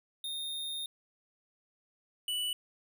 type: tone pair in turn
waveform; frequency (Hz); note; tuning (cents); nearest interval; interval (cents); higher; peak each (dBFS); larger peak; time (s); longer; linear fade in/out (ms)
square; 3675 / 2963; A#7 / F#7; -25 / +2; major third; 373; first; -36 / -32; second; 0.24-0.86 / 2.28-2.53; first; 2
effects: none